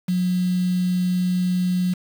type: tone with quantisation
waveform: sine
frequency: 181.2 Hz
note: F#3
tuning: 36 cents flat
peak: -18 dBFS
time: 0.08-1.94 s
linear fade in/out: 10 ms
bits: 6
effects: none